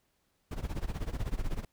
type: noise with tremolo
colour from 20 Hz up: brown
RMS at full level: -31 dBFS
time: 0.51-1.65 s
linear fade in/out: 5 ms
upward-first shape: sine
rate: 16 Hz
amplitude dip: 85%
effects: pink hiss -75 dBFS RMS until 1.72 s